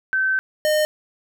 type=tone pair in turn; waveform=sine / square; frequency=1540 / 611.1 Hz; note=G6 / D#5; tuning=-31 / -31 cents; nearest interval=octave + major third; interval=1600 cents; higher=first; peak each=-17 dBFS; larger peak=neither; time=0.13-0.39 / 0.65-0.85 s; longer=first; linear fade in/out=0 ms; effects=none